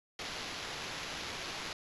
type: noise with sample-and-hold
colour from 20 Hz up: violet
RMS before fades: -41 dBFS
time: 0.19-1.73 s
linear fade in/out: 2 ms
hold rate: 8820 Hz
effects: resampled to 24000 Hz